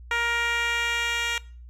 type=tone with band-pass filter sweep; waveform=10% pulse; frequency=470.1 Hz; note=A#4; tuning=15 cents sharp; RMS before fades=-26 dBFS; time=0.11-1.38 s; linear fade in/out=2 ms; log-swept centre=1700 to 3400 Hz; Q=0.96; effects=noise-tail reverb RT60 0.4 s tail -21 dB re dry + added 60 Hz sine -41 dBFS peak until 1.69 s